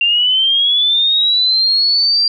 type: linear sweep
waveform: sine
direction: up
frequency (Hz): 2758 to 4748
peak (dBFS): -10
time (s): 0.01-2.28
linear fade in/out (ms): 2
effects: none